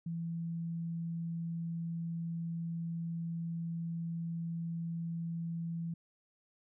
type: tone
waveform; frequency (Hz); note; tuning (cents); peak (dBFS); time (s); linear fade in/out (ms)
sine; 167.1; E3; +24; -35; 0.06-5.94; 5
effects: none